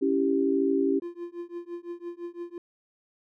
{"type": "chord", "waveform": "sine", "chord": "C# diminished", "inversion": "none", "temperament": "equal", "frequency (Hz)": [277.2, 329.6, 392], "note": ["C#4", "E4", "G4"], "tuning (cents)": [0, 0, 0], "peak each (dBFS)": [-25, -29, -25], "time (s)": [0.01, 1], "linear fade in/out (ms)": 20}
{"type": "tone with tremolo", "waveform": "triangle", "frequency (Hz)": 346.1, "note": "F4", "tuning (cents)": -16, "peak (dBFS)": -29, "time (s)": [1.02, 2.58], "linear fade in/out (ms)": 2, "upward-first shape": "triangle", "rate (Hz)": 5.9, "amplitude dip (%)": 100}
{"effects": []}